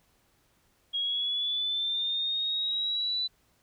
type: linear sweep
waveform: sine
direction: up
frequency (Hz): 3281 to 3991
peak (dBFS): -27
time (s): 0.93-3.28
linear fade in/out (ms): 20
effects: pink hiss -68 dBFS RMS until 3.62 s